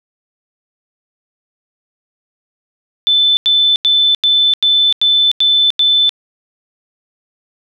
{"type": "tone bursts", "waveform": "sine", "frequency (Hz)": 3520, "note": "A7", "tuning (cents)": 0, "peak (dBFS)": -8, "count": 8, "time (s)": [3.07, 6.093], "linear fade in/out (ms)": 0, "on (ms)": 300, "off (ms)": 89, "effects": []}